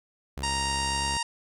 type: tone with pitch glide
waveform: sawtooth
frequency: 68.2 to 68.91 Hz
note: C#2 to C#2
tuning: -28 to -10 cents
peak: -29 dBFS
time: 0.37-1.17 s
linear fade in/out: 0 ms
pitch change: +18 cents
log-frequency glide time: 0.88-0.99 s
type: harmonic tone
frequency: 932.3 Hz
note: A#5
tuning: in tune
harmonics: 1 / 2 / 3 / 4 / 5 / 6 / 7 / 8 / 9 / 10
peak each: -30 / -36 / -34 / -40 / -35 / -37 / -42 / -41 / -42 / -40 dBFS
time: 0.43-1.23 s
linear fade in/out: 5 ms
effects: none